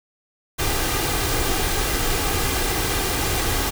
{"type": "noise with comb filter", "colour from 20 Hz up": "pink", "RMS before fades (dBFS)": -22, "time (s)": [0.58, 3.71], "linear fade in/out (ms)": 20, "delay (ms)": 2.5, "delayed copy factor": 0.5, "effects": []}